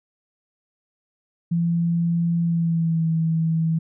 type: tone with pitch glide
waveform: sine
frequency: 169.4 to 162.31 Hz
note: E3 to E3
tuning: +48 to -27 cents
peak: -18 dBFS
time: 1.51-3.79 s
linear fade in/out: 10 ms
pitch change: -75 cents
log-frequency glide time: 2.41-3.07 s
effects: none